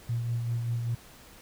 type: tone with tremolo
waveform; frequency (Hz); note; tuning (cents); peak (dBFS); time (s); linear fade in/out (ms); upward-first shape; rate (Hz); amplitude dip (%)
sine; 117.9; A#2; +20; -25; 0.09-0.95; 5; sine; 5.1; 40
effects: tanh soft clip ceiling -21 dBFS + pink hiss -52 dBFS RMS until 1.41 s